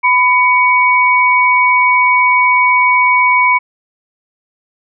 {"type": "tone pair together", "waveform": "sine", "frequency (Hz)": [1000, 2246], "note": ["B5", "C#7"], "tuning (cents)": [21, 22], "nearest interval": "octave + major second", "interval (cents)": 1401, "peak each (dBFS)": -10, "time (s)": [0.03, 3.59], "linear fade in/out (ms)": 20, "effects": []}